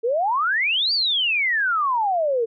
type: exponential two-way sweep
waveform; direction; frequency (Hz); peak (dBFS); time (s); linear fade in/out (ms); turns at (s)
sine; up then down; 440 to 4751 to 440; -18; 0.03-2.46; 20; 0.93
effects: none